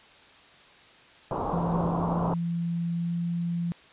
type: low-pass noise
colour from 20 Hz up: white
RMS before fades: -30 dBFS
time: 1.31-2.34 s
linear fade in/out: 2 ms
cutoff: 1100 Hz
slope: 48 dB/octave
type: tone with pitch glide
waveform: sine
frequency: 170 to 171.28 Hz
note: F3 to F3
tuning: -46 to -33 cents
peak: -26 dBFS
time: 1.53-3.72 s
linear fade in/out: 0 ms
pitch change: +13 cents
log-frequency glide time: 2.94-3.15 s
effects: white hiss -53 dBFS RMS until 3.92 s + resampled to 8000 Hz